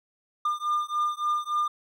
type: beating tone pair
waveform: triangle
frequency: 1202 / 1205.5 Hz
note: D6 / D6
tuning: +40 / +45 cents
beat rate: 3.5 Hz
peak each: -26 / -26 dBFS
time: 0.45-1.68 s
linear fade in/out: 5 ms
effects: none